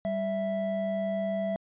triangle tone pair together, 196.01 / 659.3 Hz, G3 / E5, 0 / 0 cents, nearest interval octave + major sixth, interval 2100 cents, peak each -30 / -27 dBFS, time 0.05-1.56 s, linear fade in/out 0 ms, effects resampled to 8000 Hz

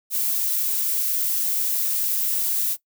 violet noise, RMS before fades -23 dBFS, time 0.1-2.77 s, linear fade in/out 50 ms, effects noise-tail reverb RT60 0.1 s tail -18 dB re dry

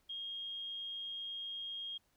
sine tone, 3246 Hz, G#7, 40 cents flat, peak -40 dBFS, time 0.09-1.98 s, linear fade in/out 10 ms, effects pink hiss -75 dBFS RMS until 2.16 s

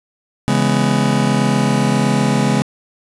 40% pulse chord, C# minor seventh, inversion none, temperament just, 138.59 / 166.31 / 207.9 / 249.5 Hz, C#3 / E3 / G#3 / B3, 0 / +16 / +2 / +18 cents, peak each -17 / -22 / -16 / -19 dBFS, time 0.48-2.62 s, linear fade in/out 0 ms, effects resampled to 24000 Hz + 8-bit

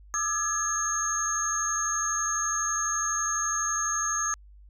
sine tone cluster, 1210 / 1302 / 1686 / 6470 Hz, D#6 / E6 / G#6 / G#8, -49 / -22 / +26 / -46 cents, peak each -31 / -33 / -33 / -27 dBFS, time 0.14-4.34 s, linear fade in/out 0 ms, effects tanh soft clip ceiling -17 dBFS + added 50 Hz sine -48 dBFS peak until 4.69 s

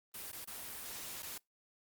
white noise with dropouts, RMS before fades -45 dBFS, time 0.14-1.38 s, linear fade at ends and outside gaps 5 ms, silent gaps 0.317-0.328 / 0.446-0.473 / 1.224-1.228 s, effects noise-tail reverb RT60 0.2 s tail -26 dB re dry + Opus 32 kbps

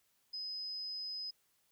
sine tone, 5040 Hz, D#8, 21 cents sharp, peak -39 dBFS, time 0.33-1.31 s, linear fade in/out 10 ms, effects white hiss -75 dBFS RMS until 1.71 s

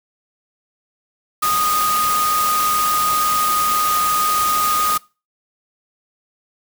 sine tone in noise, 1238 Hz, D#6, 9 cents flat, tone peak -16 dBFS, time 1.42-4.98 s, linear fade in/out 10 ms, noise white, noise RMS -23 dBFS, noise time 1.42-4.98 s, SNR +4 dB, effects noise-tail reverb RT60 0.3 s tail -22 dB re dry

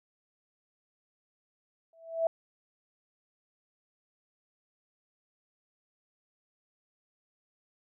sine tone with exponential growth, 658 Hz, E5, 3 cents flat, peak -21 dBFS, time 1.93-2.27 s, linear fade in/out 2 ms, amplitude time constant 73 ms, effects none

